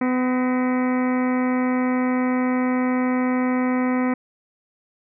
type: harmonic tone with a mistuned harmonic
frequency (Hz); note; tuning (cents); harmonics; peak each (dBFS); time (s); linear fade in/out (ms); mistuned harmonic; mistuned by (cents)
252.7; B3; +40; 1 / 2 / 3 / 4 / 5 / 6 / 7 / 8 / 9 / 10; -19 / -28 / -32 / -32 / -34 / -39 / -36 / -37 / -38 / -50; 0.01-4.14; 5; 7; +86
effects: none